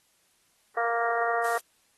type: harmonic tone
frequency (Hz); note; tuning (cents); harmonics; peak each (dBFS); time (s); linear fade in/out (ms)
233.1; A#3; 0; 2 / 3 / 4 / 5 / 6 / 7 / 8; -31 / -28 / -38 / -32 / -33 / -43 / -34; 0.77-1.58; 5
type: noise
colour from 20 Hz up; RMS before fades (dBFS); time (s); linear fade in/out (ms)
blue; -39; 1.44-1.6; 5
effects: white hiss -67 dBFS RMS until 1.97 s + AAC 32 kbps